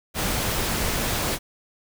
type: noise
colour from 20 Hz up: pink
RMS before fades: -25 dBFS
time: 0.14-1.39 s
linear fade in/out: 50 ms
effects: none